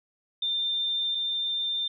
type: tone pair in turn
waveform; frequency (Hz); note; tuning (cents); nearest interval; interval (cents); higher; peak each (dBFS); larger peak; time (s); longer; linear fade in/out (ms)
sine; 3593 / 3593; A7 / A7; +36 / +36; unison; 0; neither; -25 / -26; first; 0.42-1.15 / 1.15-1.88; neither; 5
effects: none